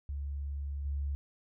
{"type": "tone with level steps", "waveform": "sine", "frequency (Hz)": 70.7, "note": "C#2", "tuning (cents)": 35, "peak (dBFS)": [-34, -31], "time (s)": [0.09, 1.15], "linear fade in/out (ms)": 0, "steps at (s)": 0.85, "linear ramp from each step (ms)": 5, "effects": []}